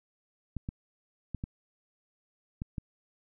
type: clicks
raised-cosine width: 5 ms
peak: -22 dBFS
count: 6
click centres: 0.567 / 0.689 / 1.347 / 1.439 / 2.619 / 2.782 s
effects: none